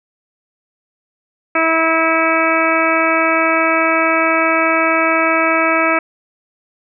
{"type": "harmonic tone", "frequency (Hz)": 324.7, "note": "E4", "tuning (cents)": -26, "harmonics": [1, 2, 3, 4, 5, 6, 7, 8], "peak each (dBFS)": [-20, -18, -23, -17, -22, -25, -18, -24], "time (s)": [1.55, 5.99], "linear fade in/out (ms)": 5, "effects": []}